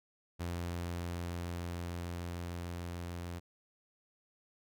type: tone with level ramp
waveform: sawtooth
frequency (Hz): 86.7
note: F2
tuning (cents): -12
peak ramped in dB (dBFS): -32 to -36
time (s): 0.39-3.4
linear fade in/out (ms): 20
effects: none